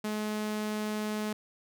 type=tone; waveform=sawtooth; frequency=212.8 Hz; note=G#3; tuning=42 cents sharp; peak=-27 dBFS; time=0.04-1.33 s; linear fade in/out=5 ms; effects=none